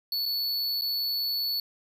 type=tone with dropouts; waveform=square; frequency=4435 Hz; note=C#8; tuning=in tune; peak=-27 dBFS; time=0.12-1.6 s; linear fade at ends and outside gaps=2 ms; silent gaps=0.256-0.26 / 0.812-0.819 s; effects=none